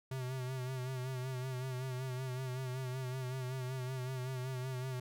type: tone with vibrato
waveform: square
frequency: 128.8 Hz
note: C3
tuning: 27 cents flat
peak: -38 dBFS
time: 0.11-5 s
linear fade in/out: 5 ms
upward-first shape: sine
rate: 5.3 Hz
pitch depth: 49 cents each way
effects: none